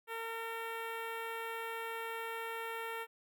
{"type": "tone with notch filter", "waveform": "10% pulse", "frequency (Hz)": 455.4, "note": "A#4", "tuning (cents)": -40, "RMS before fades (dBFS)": -41, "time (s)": [0.07, 3.07], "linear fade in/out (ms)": 50, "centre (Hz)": 6200, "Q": 0.6, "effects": []}